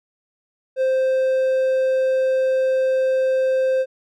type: tone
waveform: triangle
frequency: 523 Hz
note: C5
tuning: 1 cent flat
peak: -14 dBFS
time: 0.76-3.86 s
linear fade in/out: 50 ms
effects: none